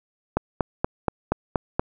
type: click train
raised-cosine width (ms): 1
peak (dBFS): -6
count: 7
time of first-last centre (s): 0.37-1.795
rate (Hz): 4.21
effects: none